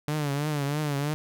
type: tone with vibrato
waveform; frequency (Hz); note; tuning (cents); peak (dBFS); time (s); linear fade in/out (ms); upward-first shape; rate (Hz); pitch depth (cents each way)
sawtooth; 146.2; D3; -7; -22; 0.08-1.14; 0; triangle; 3.1; 100
effects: none